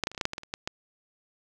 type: clicks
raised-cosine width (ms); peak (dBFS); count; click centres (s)
0.2; -9 / -10 / -25 / -25 / -18 / -10 / -8 / -16 / -17 / -27 / -14 / -13; 12; 0.037 / 0.071 / 0.116 / 0.148 / 0.178 / 0.212 / 0.254 / 0.334 / 0.381 / 0.434 / 0.539 / 0.675
effects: none